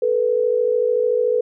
sine tone pair together, 437.4 / 491 Hz, A4 / B4, -10 / -10 cents, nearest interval major second, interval 200 cents, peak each -20 / -17 dBFS, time 0.02-1.41 s, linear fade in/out 5 ms, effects none

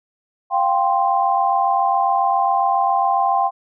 sine chord, F suspended second, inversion none, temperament just, 698.5 / 785.8 / 1047.7 Hz, F5 / G5 / C6, 0 / +4 / +2 cents, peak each -21 / -17 / -20 dBFS, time 0.5-3.51 s, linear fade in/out 50 ms, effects none

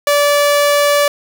sawtooth tone, 579 Hz, D5, 25 cents flat, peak -6 dBFS, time 0.07-1.08 s, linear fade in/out 2 ms, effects none

